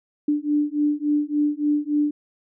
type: beating tone pair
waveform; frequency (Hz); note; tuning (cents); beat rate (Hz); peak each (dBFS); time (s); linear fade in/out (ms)
sine; 293.7 / 297.2; D4 / D4; 0 / +21; 3.5; -22; 0.28-2.11; 5
effects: none